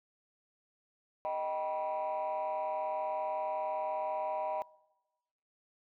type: chord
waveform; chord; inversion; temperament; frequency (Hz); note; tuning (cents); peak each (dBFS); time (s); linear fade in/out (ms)
sine; Eb augmented; none; just; 622.3 / 777.8 / 972.3; Eb5 / G5 / B5; 0 / -14 / -27; -34 / -36 / -36; 1.25-4.62; 0
effects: noise-tail reverb RT60 1.0 s tail -23 dB re dry + tanh soft clip ceiling -28 dBFS